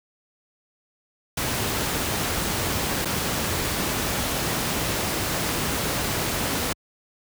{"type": "noise with dropouts", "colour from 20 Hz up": "pink", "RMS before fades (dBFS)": -25, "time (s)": [1.37, 6.73], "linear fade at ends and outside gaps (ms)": 5, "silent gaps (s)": [3.049, 3.054], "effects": ["high-pass 60 Hz 12 dB/octave"]}